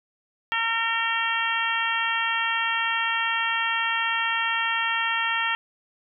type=harmonic tone with a mistuned harmonic; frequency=457.6 Hz; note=A#4; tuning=32 cents flat; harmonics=2 / 3 / 4 / 5 / 6 / 7; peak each=-30 / -29 / -27 / -33 / -29 / -31 dBFS; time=0.52-5.55 s; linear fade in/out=0 ms; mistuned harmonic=3; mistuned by=-18 cents; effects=none